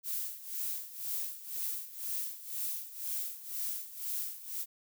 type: noise with tremolo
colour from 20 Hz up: violet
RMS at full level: -35 dBFS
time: 0.03-4.66 s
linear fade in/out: 50 ms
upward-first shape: sine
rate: 2 Hz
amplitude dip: 80%
effects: none